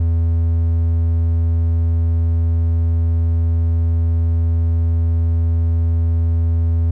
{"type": "tone", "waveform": "triangle", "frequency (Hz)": 83, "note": "E2", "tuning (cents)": 12, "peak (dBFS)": -11, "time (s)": [0, 6.91], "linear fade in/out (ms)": 5, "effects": []}